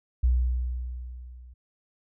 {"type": "tone with level ramp", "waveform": "sine", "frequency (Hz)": 61.74, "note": "B1", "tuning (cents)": 0, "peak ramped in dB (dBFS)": [-17, -45], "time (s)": [0.23, 1.54], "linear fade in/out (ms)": 10, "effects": []}